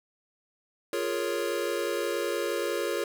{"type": "chord", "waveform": "square", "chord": "Bb minor seventh", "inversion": "second", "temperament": "equal", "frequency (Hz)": [349.2, 415.3, 466.2, 554.4], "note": ["F4", "Ab4", "Bb4", "Db5"], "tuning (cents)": [0, 0, 0, 0], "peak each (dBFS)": -34, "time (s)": [0.93, 3.04], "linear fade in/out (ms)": 2, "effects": []}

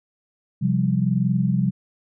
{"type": "chord", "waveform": "sine", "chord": "C suspended fourth", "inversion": "none", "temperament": "equal", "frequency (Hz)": [130.81, 174.61, 196], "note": ["C3", "F3", "G3"], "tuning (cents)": [0, 0, 0], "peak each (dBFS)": -22, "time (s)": [0.61, 1.71], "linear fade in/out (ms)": 20, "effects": []}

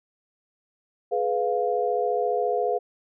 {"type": "tone cluster", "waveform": "sine", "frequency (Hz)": [422.2, 496.6, 701], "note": ["G#4", "B4", "F5"], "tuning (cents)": [29, 9, 6], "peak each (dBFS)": -26, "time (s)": [1.11, 2.79], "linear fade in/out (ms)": 20, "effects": []}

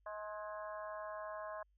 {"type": "harmonic tone with a mistuned harmonic", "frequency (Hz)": 211.6, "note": "G#3", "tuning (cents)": 33, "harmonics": [3, 4, 5, 6, 7, 8], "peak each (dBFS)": [-45, -55, -47, -56, -58, -54], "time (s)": [0.06, 1.63], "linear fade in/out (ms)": 5, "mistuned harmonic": 8, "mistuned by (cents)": -39, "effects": ["added 50 Hz sine -70 dBFS peak until 1.77 s"]}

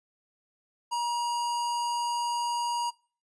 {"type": "tone with notch filter", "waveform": "square", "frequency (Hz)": 952, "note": "A#5", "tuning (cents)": 36, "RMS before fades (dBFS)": -29, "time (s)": [0.91, 2.91], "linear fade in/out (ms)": 20, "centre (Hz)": 2200, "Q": 1.2, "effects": ["noise-tail reverb RT60 0.4 s tail -23 dB re dry", "resampled to 22050 Hz"]}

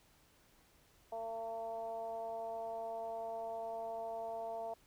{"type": "tone with frequency modulation", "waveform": "sine", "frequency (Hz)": 679, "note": "F5", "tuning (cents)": -49, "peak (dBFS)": -39, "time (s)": [1.12, 4.74], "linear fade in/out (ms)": 5, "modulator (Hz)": 226, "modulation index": 0.76, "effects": ["pink hiss -68 dBFS RMS until 4.86 s"]}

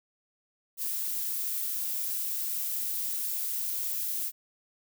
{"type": "noise", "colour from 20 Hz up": "violet", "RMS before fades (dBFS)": -32, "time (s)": [0.77, 4.32], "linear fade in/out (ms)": 50, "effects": []}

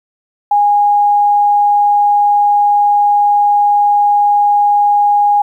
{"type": "tone", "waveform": "sine", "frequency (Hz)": 822, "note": "G#5", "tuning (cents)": -18, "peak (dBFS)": -7, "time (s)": [0.51, 5.42], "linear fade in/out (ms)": 5, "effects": ["8-bit"]}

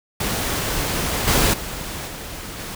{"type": "noise with level steps", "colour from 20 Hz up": "pink", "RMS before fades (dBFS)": [-23, -17, -30, -33, -31], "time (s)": [0.2, 2.75], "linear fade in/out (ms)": 5, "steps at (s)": [1.27, 1.53, 2.07, 2.59], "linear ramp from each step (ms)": 10, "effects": []}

